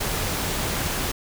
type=noise; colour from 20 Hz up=pink; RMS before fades=-26 dBFS; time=0-1.12 s; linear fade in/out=10 ms; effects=none